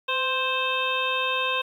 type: harmonic tone with a mistuned harmonic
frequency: 524 Hz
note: C5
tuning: 2 cents sharp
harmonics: 1 / 2 / 3 / 5 / 6 / 7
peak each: -31 / -28 / -33 / -27 / -33 / -32 dBFS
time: 0.08-1.62 s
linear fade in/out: 10 ms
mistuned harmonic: 1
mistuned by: -37 cents
effects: 9-bit